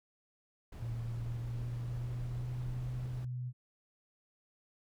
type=noise; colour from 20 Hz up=brown; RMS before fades=-46 dBFS; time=0.72-3.25 s; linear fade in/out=5 ms
type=tone with pitch glide; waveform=sine; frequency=116.3 to 124.65 Hz; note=A#2 to B2; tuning=-4 to +16 cents; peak=-36 dBFS; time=0.78-3.53 s; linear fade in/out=50 ms; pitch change=+120 cents; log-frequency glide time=1-2.81 s
effects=none